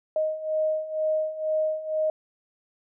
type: beating tone pair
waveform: sine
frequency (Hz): 622.3 / 624.4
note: D#5 / D#5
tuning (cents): 0 / +6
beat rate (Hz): 2.1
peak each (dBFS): -29 / -25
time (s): 0.16-2.1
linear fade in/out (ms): 2
effects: none